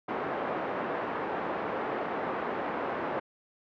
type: band-pass noise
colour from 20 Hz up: pink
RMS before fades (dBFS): -33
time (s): 0.08-3.2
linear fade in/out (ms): 10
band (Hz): 360 to 1300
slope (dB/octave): 12
effects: low-pass 3000 Hz 12 dB/octave